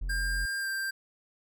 triangle tone, 43.65 Hz, F1, in tune, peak -28 dBFS, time 0.01-0.46 s, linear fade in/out 10 ms
square tone with pitch glide, 1600 to 1579.8 Hz, G6 to G6, +35 to +13 cents, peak -31 dBFS, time 0.09-0.91 s, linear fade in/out 10 ms, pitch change -22 cents, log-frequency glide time 0.6-0.67 s
effects none

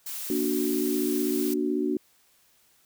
blue noise, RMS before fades -35 dBFS, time 0.06-1.54 s, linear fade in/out 5 ms
sine chord, Bb augmented, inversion none, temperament equal with one note detuned, 238 / 293.7 / 370 Hz, Bb3 / D4 / F#4, +36 / 0 / 0 cents, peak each -30 / -27 / -28 dBFS, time 0.3-1.97 s, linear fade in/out 2 ms
effects white hiss -63 dBFS RMS until 2.85 s

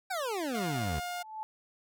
25% pulse exponential sweep, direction down, 790 to 68.3 Hz, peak -28 dBFS, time 0.1-1 s, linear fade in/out 10 ms
sawtooth tone, 710 Hz, F5, 28 cents sharp, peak -31 dBFS, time 0.54-1.23 s, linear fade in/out 10 ms
sine tone with exponential growth, 870 Hz, A5, 20 cents flat, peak -33 dBFS, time 0.92-1.43 s, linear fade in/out 0 ms, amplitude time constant 110 ms
effects none

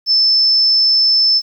sine tone, 5274 Hz, E8, in tune, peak -9 dBFS, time 0.06-1.42 s, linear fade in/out 50 ms, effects 8-bit

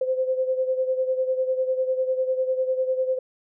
sine beating tone pair, 516 / 526 Hz, C5 / C5, -24 / +9 cents, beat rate 10 Hz, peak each -22 / -28 dBFS, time 0.01-3.19 s, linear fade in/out 5 ms, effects none

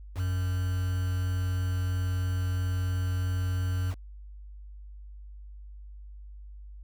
triangle tone with quantisation, 91.5 Hz, F#2, 19 cents flat, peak -24 dBFS, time 0.15-3.95 s, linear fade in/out 50 ms, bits 7, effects added 50 Hz sine -42 dBFS peak until 6.83 s

